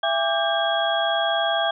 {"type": "tone cluster", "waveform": "sine", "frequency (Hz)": [670, 809, 1170, 1591, 3316], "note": ["E5", "G#5", "D6", "G6", "G#7"], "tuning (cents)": [28, -46, -7, 25, -3], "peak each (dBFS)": [-23, -26, -30, -27, -26], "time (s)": [0.03, 1.71], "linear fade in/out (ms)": 5, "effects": []}